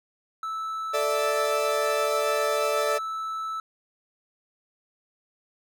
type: tone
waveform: triangle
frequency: 1312 Hz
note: E6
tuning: 9 cents flat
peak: -27 dBFS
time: 0.43-3.6 s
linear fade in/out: 2 ms
type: chord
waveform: 40% pulse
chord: A suspended fourth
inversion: none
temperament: equal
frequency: 440 / 587.3 / 659.3 Hz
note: A4 / D5 / E5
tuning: 0 / 0 / 0 cents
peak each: -28 / -25 / -31 dBFS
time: 0.93-2.99 s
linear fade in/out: 20 ms
effects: none